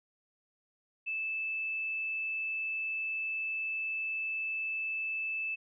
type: tone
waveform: sine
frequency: 2628 Hz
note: E7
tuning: 6 cents flat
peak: -32 dBFS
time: 1.06-5.56 s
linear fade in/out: 20 ms
effects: none